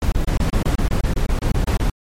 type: noise bursts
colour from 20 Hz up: brown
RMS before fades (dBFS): -17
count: 15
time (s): 0.02-1.898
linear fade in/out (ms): 2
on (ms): 100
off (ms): 27
effects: MP3 64 kbps